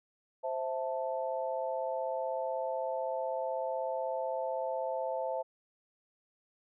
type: chord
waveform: sine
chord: A minor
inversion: first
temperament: equal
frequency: 523.3 / 659.3 / 880 Hz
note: C5 / E5 / A5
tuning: 0 / 0 / 0 cents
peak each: -35 / -36 / -38 dBFS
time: 0.43-5.43 s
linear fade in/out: 20 ms
effects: none